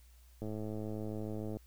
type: click train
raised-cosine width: 2 ms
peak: -28 dBFS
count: 124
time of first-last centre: 0.42-1.57 s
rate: 107 Hz
effects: added 60 Hz sine -57 dBFS peak until 1.66 s + white hiss -68 dBFS RMS until 1.66 s